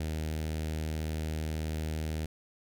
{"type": "tone with notch filter", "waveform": "sawtooth", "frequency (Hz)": 78.2, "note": "D#2", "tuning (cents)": 9, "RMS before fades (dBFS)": -34, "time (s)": [0, 2.26], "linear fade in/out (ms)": 5, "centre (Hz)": 1100, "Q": 1.2, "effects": []}